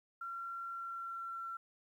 sine tone with pitch glide, 1368 to 1354.6 Hz, F6 to E6, -36 to +47 cents, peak -40 dBFS, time 0.21-1.57 s, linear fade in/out 5 ms, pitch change -17 cents, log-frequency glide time 0.66-1.44 s, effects 12-bit

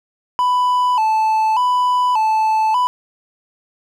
triangle tone with vibrato, 932.3 Hz, A#5, in tune, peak -11 dBFS, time 0.39-2.87 s, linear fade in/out 0 ms, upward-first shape square, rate 0.85 Hz, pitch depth 110 cents each way, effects none

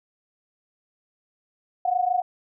sine tone pair together, 713.6 / 740 Hz, F5 / F#5, +37 / 0 cents, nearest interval minor second, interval 63 cents, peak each -23 / -23 dBFS, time 1.85-2.22 s, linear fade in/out 5 ms, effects none

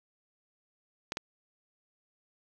clicks, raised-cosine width 0.2 ms, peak -16 dBFS, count 2, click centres 1.121 / 1.171 s, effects none

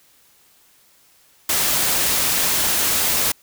white noise, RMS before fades -19 dBFS, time 1.49-3.32 s, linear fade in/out 5 ms, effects white hiss -55 dBFS RMS until 3.42 s

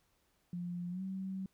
sine tone with pitch glide, 175.7 to 190.5 Hz, F3 to G3, +11 to -49 cents, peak -37 dBFS, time 0.53-1.46 s, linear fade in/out 2 ms, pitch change +140 cents, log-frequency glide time 0.9-1.02 s, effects pink hiss -75 dBFS RMS until 1.53 s

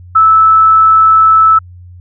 sine tone, 1310 Hz, E6, 11 cents flat, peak -3 dBFS, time 0.15-1.59 s, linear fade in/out 10 ms, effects added 89 Hz sine -31 dBFS peak until 2 s

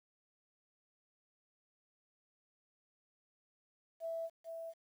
sine tone with echo, 659.3 Hz, E5, in tune, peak -37 dBFS, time 4-4.3 s, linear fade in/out 50 ms, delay 440 ms, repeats 1, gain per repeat -5 dB, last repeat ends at 4.74 s, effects 11-bit

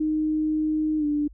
sine tone with pitch glide, 308.9 to 295 Hz, D#4 to D4, -12 to +8 cents, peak -21 dBFS, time 0-1.28 s, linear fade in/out 10 ms, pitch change -80 cents, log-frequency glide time 0.98-1.05 s, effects added 50 Hz sine -45 dBFS peak until 1.33 s

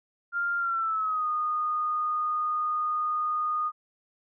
sine tone with pitch glide, 1396.9 to 1230.2 Hz, F6 to D#6, 0 to -20 cents, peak -25 dBFS, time 0.32-3.72 s, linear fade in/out 50 ms, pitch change -220 cents, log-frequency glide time 0.58-1.28 s, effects none

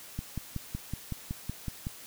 click train, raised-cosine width 5 ms, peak -21 dBFS, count 10, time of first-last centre 0.19-1.869 s, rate 5.36 Hz, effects white hiss -48 dBFS RMS until 2.06 s

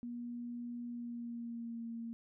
sine tone with pitch glide, 239.7 to 230.7 Hz, A#3 to A#3, +48 to -18 cents, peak -40 dBFS, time 0.03-2.13 s, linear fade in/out 0 ms, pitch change -66 cents, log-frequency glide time 0.87-1.86 s, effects none

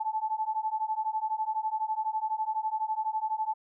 sine beating tone pair, 865 / 877 Hz, A5 / A5, -30 / -6 cents, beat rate 12 Hz, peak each -31 dBFS, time 0-3.54 s, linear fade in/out 10 ms, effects none

